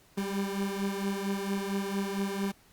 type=beating tone pair; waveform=30% pulse; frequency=196 / 200.4 Hz; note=G3 / G3; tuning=0 / +38 cents; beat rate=4.4 Hz; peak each=-29 / -32 dBFS; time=0.17-2.52 s; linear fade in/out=10 ms; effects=pink hiss -61 dBFS RMS until 2.72 s + Opus 48 kbps